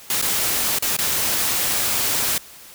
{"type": "noise with dropouts", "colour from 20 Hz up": "white", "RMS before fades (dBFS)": -21, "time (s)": [0.1, 2.38], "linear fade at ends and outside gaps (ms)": 2, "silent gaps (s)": [[0.215, 0.224], [0.787, 0.823], [0.967, 0.987]], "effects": ["white hiss -43 dBFS RMS until 2.74 s"]}